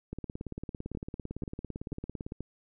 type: two click trains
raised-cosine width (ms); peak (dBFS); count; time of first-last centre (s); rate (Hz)
3; -24 / -24; 4 / 40; 0.95-2.406 / 0.13-2.321; 2.06 / 17.8
effects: none